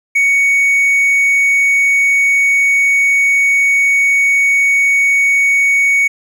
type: tone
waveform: triangle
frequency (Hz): 2232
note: C#7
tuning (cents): +11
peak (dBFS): -7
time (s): 0.15-6.08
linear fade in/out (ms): 10
effects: 8-bit